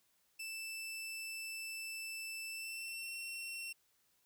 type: tone with pitch glide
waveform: sawtooth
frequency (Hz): 2648 to 2715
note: E7 to F7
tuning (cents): +7 to -50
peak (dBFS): -39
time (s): 0.39-3.73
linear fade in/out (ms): 10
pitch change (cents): +43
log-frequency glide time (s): 2.45-3.13
effects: white hiss -75 dBFS RMS until 4.25 s